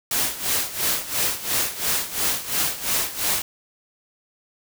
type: noise with tremolo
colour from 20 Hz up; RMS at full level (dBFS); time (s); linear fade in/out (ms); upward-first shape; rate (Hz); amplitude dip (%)
white; -21; 0.11-3.42; 2; sine; 2.9; 80
effects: none